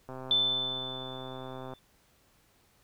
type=click train; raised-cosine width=1 ms; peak=-28 dBFS; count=215; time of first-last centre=0.09-1.736 s; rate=130 Hz
type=tone with exponential decay; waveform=sine; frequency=3527 Hz; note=A7; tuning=3 cents sharp; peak=-21 dBFS; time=0.31-1.79 s; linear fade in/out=1 ms; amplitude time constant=320 ms
effects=pink hiss -66 dBFS RMS until 2.83 s